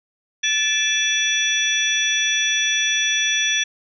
sine tone cluster, 1747 / 2360 / 2634 / 3429 / 5830 Hz, A6 / D7 / E7 / A7 / F#8, -13 / +8 / -2 / -45 / -26 cents, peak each -23 / -28 / -26 / -21 / -24 dBFS, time 0.43-3.64 s, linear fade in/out 10 ms, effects none

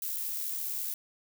violet noise with amplitude modulation, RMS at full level -33 dBFS, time 0.02-0.94 s, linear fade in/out 2 ms, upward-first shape sine, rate 74.3 Hz, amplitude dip 35%, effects none

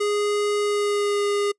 square tone with pitch glide, 413.4 to 407.9 Hz, G#4 to G#4, -8 to -31 cents, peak -21 dBFS, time 0-1.52 s, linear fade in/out 10 ms, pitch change -23 cents, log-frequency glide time 0.59-1.24 s, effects noise-tail reverb RT60 0.1 s tail -25 dB re dry + resampled to 24000 Hz

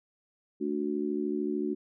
sine chord, D major, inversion second, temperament just, 220.2 / 293.7 / 367.1 Hz, A3 / D4 / F#4, +2 / 0 / -14 cents, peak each -34 / -32 / -32 dBFS, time 0.6-1.75 s, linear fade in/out 20 ms, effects none

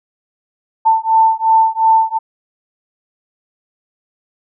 sine beating tone pair, 890 / 892.8 Hz, A5 / A5, +20 / +25 cents, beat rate 2.8 Hz, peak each -12 dBFS, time 0.85-2.19 s, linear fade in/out 20 ms, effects none

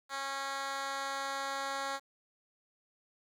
10% pulse tone with high-pass filter sweep, 273.9 Hz, C#4, 21 cents flat, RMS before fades -37 dBFS, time 0.09-2 s, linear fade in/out 50 ms, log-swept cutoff 930 to 620 Hz, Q 0.81, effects low-pass 8000 Hz 12 dB/octave + 10-bit

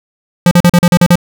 square tone bursts, 175 Hz, F3, 4 cents sharp, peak -4 dBFS, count 8, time 0.46-1.156 s, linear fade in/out 2 ms, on 52 ms, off 40 ms, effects none

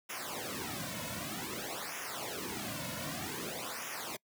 pink noise with flanger, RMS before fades -40 dBFS, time 0.09-4.17 s, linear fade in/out 10 ms, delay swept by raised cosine 0.23 to 2.53 ms, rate 0.53 Hz, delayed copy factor -0.95, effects noise-tail reverb RT60 0.1 s tail -25 dB re dry + high-pass 100 Hz 12 dB/octave

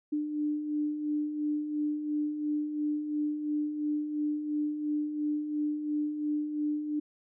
sine beating tone pair, 296.4 / 299.3 Hz, D4 / D4, +16 / +33 cents, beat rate 2.9 Hz, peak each -38 / -29 dBFS, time 0.12-7 s, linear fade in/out 10 ms, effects none

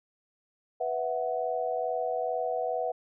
sine chord, B suspended fourth, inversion none, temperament just, 493.9 / 658.5 / 740.8 Hz, B4 / E5 / F#5, 0 / -2 / +2 cents, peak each -32 dBFS, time 0.8-2.92 s, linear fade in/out 10 ms, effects none

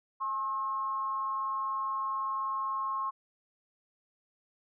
sine tone with frequency modulation, 1074 Hz, C6, 45 cents sharp, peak -30 dBFS, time 0.2-3.11 s, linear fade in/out 20 ms, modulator 225 Hz, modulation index 0.36, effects none

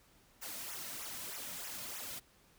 white noise with flanger, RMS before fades -44 dBFS, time 0.41-2.2 s, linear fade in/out 20 ms, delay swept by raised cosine 0.22 to 2.62 ms, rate 3.2 Hz, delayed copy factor -0.85, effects pink hiss -66 dBFS RMS until 2.58 s

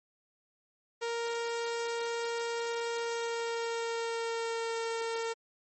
sawtooth tone with pitch glide, 466.2 to 457.1 Hz, A#4 to A#4, 0 to -34 cents, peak -28 dBFS, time 1.01-5.34 s, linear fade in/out 20 ms, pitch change -34 cents, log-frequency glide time 2.94-4.8 s, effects MP3 32 kbps

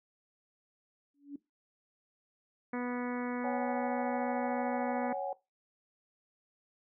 sine tone with exponential growth, 284.6 Hz, C#4, 46 cents sharp, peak -36 dBFS, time 1.14-1.36 s, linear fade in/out 5 ms, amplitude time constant 46 ms
harmonic tone, 245.8 Hz, B3, 8 cents flat, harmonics 1 / 2 / 3 / 4 / 5 / 6 / 7 / 8 / 9, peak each -35 / -40 / -45 / -45 / -48 / -48 / -47 / -50 / -49 dBFS, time 2.73-5.13 s, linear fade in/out 5 ms
sine chord, C# suspended fourth, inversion none, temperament equal with one note detuned, 554.4 / 750.8 / 830.6 Hz, C#5 / F#5 / G#5, 0 / +25 / 0 cents, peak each -37 / -37 / -40 dBFS, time 3.44-5.33 s, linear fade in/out 2 ms
effects noise-tail reverb RT60 0.2 s tail -18 dB re dry

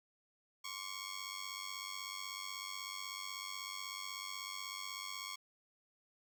10% pulse ring-modulated tone, 1100 Hz, C#6, 14 cents flat, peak -31 dBFS, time 0.64-5.36 s, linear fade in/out 10 ms, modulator 48.1 Hz, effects none

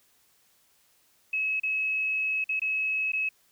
sine tone with dropouts, 2573 Hz, E7, 43 cents flat, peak -25 dBFS, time 1.33-3.29 s, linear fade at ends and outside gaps 5 ms, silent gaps 1.599-1.633 / 2.442-2.491 / 2.596-2.617 / 3.12-3.132 s, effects white hiss -65 dBFS RMS until 3.51 s

